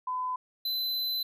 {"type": "tone pair in turn", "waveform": ["sine", "square"], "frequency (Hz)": [1010, 4031], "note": ["B5", "B7"], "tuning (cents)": [39, 35], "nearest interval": "2 octaves", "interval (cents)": 2396, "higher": "second", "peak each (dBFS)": [-29, -29], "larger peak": "neither", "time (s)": [[0.07, 0.36], [0.65, 1.23]], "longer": "second", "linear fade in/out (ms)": 5, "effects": []}